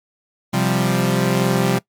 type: chord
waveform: sawtooth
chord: C suspended fourth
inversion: none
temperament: equal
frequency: 130.81 / 174.61 / 196 Hz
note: C3 / F3 / G3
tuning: 0 / 0 / 0 cents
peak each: -16 dBFS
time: 0.53-1.79 s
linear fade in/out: 10 ms
effects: noise-tail reverb RT60 0.1 s tail -21 dB re dry + MP3 96 kbps